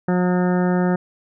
harmonic tone, 180 Hz, F#3, 47 cents flat, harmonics 1 / 2 / 3 / 4 / 5 / 7 / 8 / 9 / 10, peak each -17 / -23 / -27 / -29 / -31 / -34 / -35 / -36 / -37 dBFS, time 0.08-0.96 s, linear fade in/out 5 ms, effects none

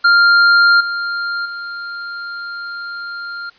square tone with level steps, 1396.9 Hz, F6, in tune, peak -8 / -19 / -25 dBFS, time 0.04-3.5 s, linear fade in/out 10 ms, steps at 0.8 / 1.45 s, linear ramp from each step 10 ms, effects white hiss -49 dBFS RMS until 3.58 s + resampled to 11025 Hz

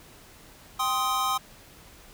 square chord, C minor, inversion second, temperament just, 784.9 / 1046.5 / 1255.8 Hz, G5 / C6 / Eb6, +2 / 0 / +16 cents, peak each -32 / -29 / -28 dBFS, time 0.79-1.38 s, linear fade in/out 10 ms, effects pink hiss -51 dBFS RMS until 2.13 s

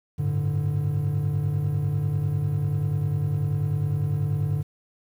triangle chord, G suspended second, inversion none, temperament equal with one note detuned, 98 / 108.11 / 146.83 Hz, G2 / A2 / D3, 0 / -30 / 0 cents, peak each -26 / -26 / -22 dBFS, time 0.18-4.63 s, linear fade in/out 20 ms, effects tanh soft clip ceiling -12 dBFS + 9-bit

